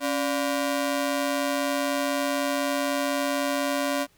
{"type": "ring-modulated tone", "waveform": "sawtooth", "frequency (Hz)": 430, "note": "A4", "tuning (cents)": -40, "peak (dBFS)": -17, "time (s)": [0, 4.07], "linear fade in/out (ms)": 50, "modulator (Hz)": 153, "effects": ["pink hiss -62 dBFS RMS until 4.17 s"]}